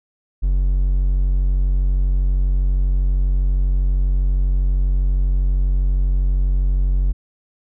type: tone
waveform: triangle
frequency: 46.25 Hz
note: F#1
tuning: in tune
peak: -12 dBFS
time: 0.42-7.13 s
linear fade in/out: 20 ms
effects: none